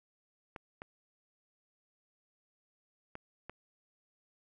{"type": "clicks", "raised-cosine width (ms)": 0.5, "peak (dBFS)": -28, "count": 4, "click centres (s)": [0.562, 0.819, 3.154, 3.496], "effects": []}